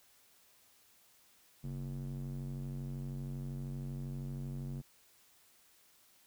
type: tone with band-pass filter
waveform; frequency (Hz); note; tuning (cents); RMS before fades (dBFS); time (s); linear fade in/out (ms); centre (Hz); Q
square; 46.37; F#1; +5; -41; 1.63-4.82; 20; 170; 2.6
effects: white hiss -66 dBFS RMS until 6.26 s